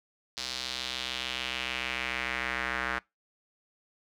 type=tone with band-pass filter sweep; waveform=square; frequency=63.4 Hz; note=B1; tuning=46 cents sharp; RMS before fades=-34 dBFS; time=0.37-2.99 s; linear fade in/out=5 ms; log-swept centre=4600 to 1600 Hz; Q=2.4; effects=noise-tail reverb RT60 0.2 s tail -23 dB re dry